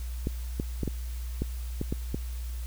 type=clicks; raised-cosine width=3 ms; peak=-16 dBFS; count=8; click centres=0.271 / 0.599 / 0.833 / 0.877 / 1.42 / 1.814 / 1.925 / 2.145 s; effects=added 60 Hz sine -32 dBFS peak until 2.66 s + white hiss -50 dBFS RMS until 2.66 s